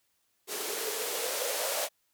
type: noise with band-pass filter sweep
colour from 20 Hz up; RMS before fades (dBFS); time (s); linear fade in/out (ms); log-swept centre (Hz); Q
violet; -33; 0.47-1.89; 50; 380 to 590; 7.3
effects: white hiss -74 dBFS RMS until 2.13 s